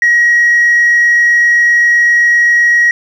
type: tone with frequency modulation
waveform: sine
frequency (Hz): 1900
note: A#6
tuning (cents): +33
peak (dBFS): -4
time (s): 0.02-2.91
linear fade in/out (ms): 2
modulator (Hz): 27.7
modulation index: 0.35
effects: tanh soft clip ceiling -3 dBFS + 7-bit